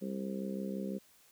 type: harmonic tone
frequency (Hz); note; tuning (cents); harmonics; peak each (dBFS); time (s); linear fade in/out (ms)
65.9; C2; +13; 3 / 4 / 5 / 6 / 7 / 8; -37 / -45 / -47 / -44 / -49 / -45; 0.01-0.99; 20
effects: white hiss -64 dBFS RMS until 1.31 s